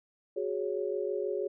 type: chord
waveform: sine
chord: F# suspended second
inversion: none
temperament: just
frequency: 370 / 416.2 / 555 Hz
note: F#4 / G#4 / C#5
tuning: 0 / +4 / +2 cents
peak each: -34 / -33 / -36 dBFS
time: 0.36-1.48 s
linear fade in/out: 10 ms
effects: none